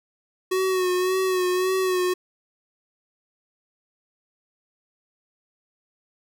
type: tone with vibrato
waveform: square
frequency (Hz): 370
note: F#4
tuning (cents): 0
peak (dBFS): -21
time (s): 0.51-2.14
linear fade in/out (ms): 10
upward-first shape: sine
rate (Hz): 1.8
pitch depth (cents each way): 38
effects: none